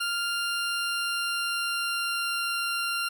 20% pulse tone with pitch glide, 1397 to 1386.5 Hz, F6 to F6, 0 to -13 cents, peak -22 dBFS, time 0-3.09 s, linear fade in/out 10 ms, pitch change -13 cents, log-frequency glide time 0.27-2.53 s, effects none

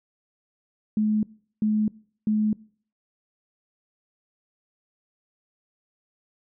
sine tone bursts, 213.7 Hz, G#3, 50 cents sharp, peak -19 dBFS, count 3, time 0.97-2.53 s, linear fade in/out 2 ms, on 260 ms, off 390 ms, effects noise-tail reverb RT60 0.5 s tail -23 dB re dry

